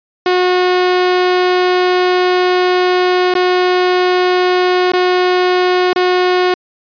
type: tone with dropouts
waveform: sawtooth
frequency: 363.2 Hz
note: F#4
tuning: 32 cents flat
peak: -6 dBFS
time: 0.26-6.54 s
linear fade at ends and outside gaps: 2 ms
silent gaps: 3.34-3.352 / 4.92-4.935 / 5.931-5.96 s
effects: resampled to 11025 Hz